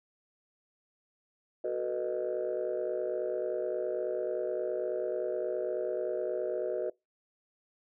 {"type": "chord", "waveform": "sine", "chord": "B dominant seventh", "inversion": "second", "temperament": "just", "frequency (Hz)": [370.4, 444.5, 493.9, 617.4], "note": ["F#4", "A4", "B4", "D#5"], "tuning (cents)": [2, 18, 0, -14], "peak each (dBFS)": [-34, -37, -34, -34], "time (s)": [1.64, 6.9], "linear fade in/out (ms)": 5, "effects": ["noise-tail reverb RT60 0.2 s tail -24 dB re dry", "tanh soft clip ceiling -23 dBFS"]}